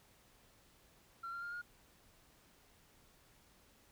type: tone with pitch steps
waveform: sine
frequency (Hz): 1364 / 1384.6 / 1405.6 / 1426.9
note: F6 / F6 / F6 / F6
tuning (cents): -41 / -15 / +11 / +37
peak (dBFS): -40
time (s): 1.23-1.618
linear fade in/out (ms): 10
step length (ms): 97
effects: tanh soft clip ceiling -39 dBFS + pink hiss -67 dBFS RMS until 3.91 s